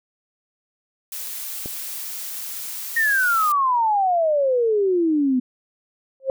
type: noise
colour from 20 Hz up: blue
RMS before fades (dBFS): -31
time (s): 1.12-3.52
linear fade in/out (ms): 2
type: click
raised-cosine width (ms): 2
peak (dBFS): -19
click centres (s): 1.659
type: exponential sweep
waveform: sine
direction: down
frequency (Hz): 1875 to 246.9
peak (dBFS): -16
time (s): 2.96-5.4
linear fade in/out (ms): 10
type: tone with exponential growth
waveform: sine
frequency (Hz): 533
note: C5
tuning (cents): +32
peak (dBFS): -14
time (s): 6.2-6.3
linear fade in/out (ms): 1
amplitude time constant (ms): 20
effects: none